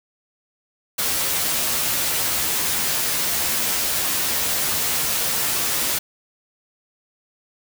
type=noise with comb filter; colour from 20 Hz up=white; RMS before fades=-22 dBFS; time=0.98-5.99 s; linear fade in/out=10 ms; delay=13 ms; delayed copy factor=+0.6; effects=none